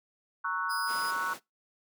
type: chord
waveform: sine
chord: F# dominant seventh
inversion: first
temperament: equal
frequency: 932.3 / 1108.7 / 1318.5 / 1480 Hz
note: A#5 / C#6 / E6 / F#6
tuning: 0 / 0 / 0 / 0 cents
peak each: -38 / -33 / -37 / -33 dBFS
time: 0.44-1.34 s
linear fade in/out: 10 ms
type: tone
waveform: sawtooth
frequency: 4978 Hz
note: D#8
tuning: in tune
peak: -33 dBFS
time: 0.69-1.12 s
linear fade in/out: 20 ms
type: noise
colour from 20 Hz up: pink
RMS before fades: -42 dBFS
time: 0.86-1.4 s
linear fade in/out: 50 ms
effects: noise-tail reverb RT60 0.2 s tail -23 dB re dry + high-pass 300 Hz 12 dB/octave